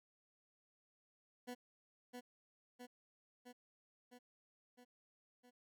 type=tone with echo; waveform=20% pulse; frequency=246.6 Hz; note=B3; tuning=2 cents flat; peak=-40 dBFS; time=1.47-1.55 s; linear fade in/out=20 ms; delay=660 ms; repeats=6; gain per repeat=-3 dB; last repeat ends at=5.51 s; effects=none